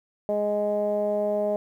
15% pulse tone with low-pass filter, 207.7 Hz, G#3, in tune, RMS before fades -25 dBFS, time 0.29-1.56 s, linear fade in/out 0 ms, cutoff 620 Hz, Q 4.3, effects 10-bit

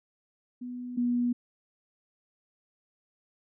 sine tone pair in turn, 246.9 / 242.8 Hz, B3 / B3, 0 / -29 cents, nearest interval unison, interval 29 cents, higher first, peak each -35 / -24 dBFS, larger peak second, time 0.61-0.97 / 0.97-1.33 s, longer neither, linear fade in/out 10 ms, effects none

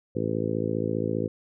harmonic tone, 55 Hz, A1, in tune, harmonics 2 / 3 / 4 / 5 / 6 / 7 / 8 / 9, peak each -33 / -33 / -33 / -33 / -33 / -33 / -33 / -33 dBFS, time 0.15-1.28 s, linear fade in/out 10 ms, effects none

